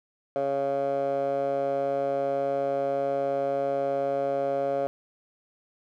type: tone with band-pass filter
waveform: 15% pulse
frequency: 138.6 Hz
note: C#3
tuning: in tune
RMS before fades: -27 dBFS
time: 0.36-4.87 s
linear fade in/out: 0 ms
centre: 620 Hz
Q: 6.2
effects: none